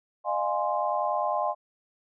sine chord, F minor seventh, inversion third, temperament equal with one note detuned, 608.7 / 698.5 / 830.6 / 1046.5 Hz, Eb5 / F5 / Ab5 / C6, -38 / 0 / 0 / 0 cents, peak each -30 dBFS, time 0.24-1.55 s, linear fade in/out 50 ms, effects none

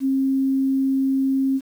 sine tone, 268.2 Hz, C4, 43 cents sharp, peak -17 dBFS, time 0-1.61 s, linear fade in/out 50 ms, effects 8-bit

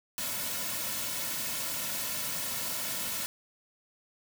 white noise with comb filter, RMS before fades -34 dBFS, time 0.18-3.26 s, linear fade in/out 0 ms, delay 2.5 ms, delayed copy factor -0.6, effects none

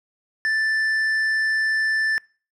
sine tone with tanh clipping, 1763 Hz, A6, 3 cents sharp, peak -20 dBFS, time 0.45-2.18 s, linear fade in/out 0 ms, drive 6 dB, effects noise-tail reverb RT60 0.4 s tail -25 dB re dry

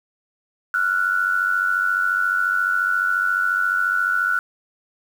sine tone pair together, 1377.7 / 1472 Hz, F6 / F#6, -24 / -9 cents, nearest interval minor second, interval 115 cents, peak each -22 / -19 dBFS, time 0.74-4.39 s, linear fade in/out 2 ms, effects 7-bit

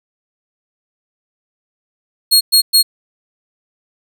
sawtooth tone bursts, 4294 Hz, C8, 44 cents sharp, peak -4 dBFS, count 3, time 2.31-2.83 s, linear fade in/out 20 ms, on 100 ms, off 110 ms, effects none

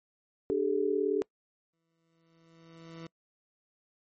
sine chord, D suspended fourth, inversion none, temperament equal with one note detuned, 293.7 / 392 / 430.9 Hz, D4 / G4 / A4, 0 / 0 / -36 cents, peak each -33 / -29 / -29 dBFS, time 0.5-1.22 s, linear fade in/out 0 ms
20% pulse tone with exponential growth, 164.81 Hz, E3, in tune, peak -36 dBFS, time 1.73-3.07 s, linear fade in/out 5 ms, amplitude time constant 290 ms
effects noise-tail reverb RT60 0.1 s tail -24 dB re dry + MP3 32 kbps

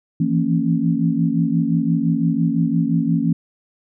sine tone cluster, 163.4 / 169.2 / 229.7 / 274.9 Hz, E3 / E3 / A#3 / C#4, -15 / +45 / -25 / -14 cents, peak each -21 dBFS, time 0.2-3.33 s, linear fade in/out 5 ms, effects none

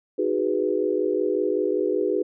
sine chord, G# minor seventh, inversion second, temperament equal, 311.1 / 370 / 415.3 / 493.9 Hz, D#4 / F#4 / G#4 / B4, 0 / 0 / 0 / 0 cents, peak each -28 / -25 / -25 / -27 dBFS, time 0.18-2.23 s, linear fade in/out 10 ms, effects none

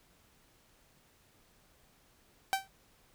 sawtooth tone with exponential decay, 775 Hz, G5, 20 cents flat, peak -21 dBFS, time 2.53-2.68 s, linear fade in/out 0 ms, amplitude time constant 32 ms, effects pink hiss -66 dBFS RMS until 3.14 s

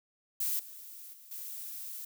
violet noise with level steps, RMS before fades -32 / -48 / -54 / -42 dBFS, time 0.4-2.05 s, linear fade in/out 5 ms, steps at 0.59 / 1.13 / 1.31 s, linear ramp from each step 5 ms, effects none

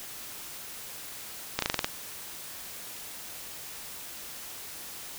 slowing click train, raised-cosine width 0.2 ms, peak -8 dBFS, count 7, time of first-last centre 1.59-1.845 s, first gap 33 ms, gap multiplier 1.1, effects white hiss -42 dBFS RMS until 5.18 s

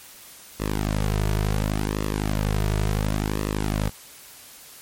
sawtooth tone with flanger, 51.91 Hz, G#1, in tune, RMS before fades -24 dBFS, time 0.59-3.9 s, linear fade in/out 20 ms, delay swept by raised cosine 1.3 to 3.8 ms, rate 0.7 Hz, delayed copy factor -0.7, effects white hiss -45 dBFS RMS until 4.81 s + MP3 64 kbps

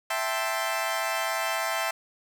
20% pulse chord, A minor seventh, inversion second, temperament equal, 659.3 / 784 / 880 / 1046.5 Hz, E5 / G5 / A5 / C6, 0 / 0 / 0 / 0 cents, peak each -25 / -28 / -29 / -28 dBFS, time 0.1-1.91 s, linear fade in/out 5 ms, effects none

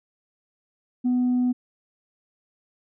sine tone, 248.7 Hz, B3, 12 cents sharp, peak -17 dBFS, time 1.04-1.53 s, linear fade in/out 20 ms, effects tanh soft clip ceiling -17 dBFS

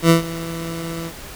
20% pulse tone with ADSR envelope, 165.9 Hz, E3, 11 cents sharp, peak -3 dBFS, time 0.02-1.13 s, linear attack 78 ms, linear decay 120 ms, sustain -18 dB, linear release 69 ms, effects pink hiss -36 dBFS RMS until 1.35 s

